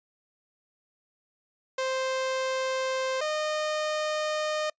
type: tone pair in turn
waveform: sawtooth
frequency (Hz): 523.3 / 612.9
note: C5 / D#5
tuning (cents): 0 / -26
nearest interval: minor third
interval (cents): 274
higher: second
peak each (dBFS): -23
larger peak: neither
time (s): 1.78-3.21 / 3.21-4.7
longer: second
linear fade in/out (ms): 5
effects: noise-tail reverb RT60 0.1 s tail -26 dB re dry + resampled to 16000 Hz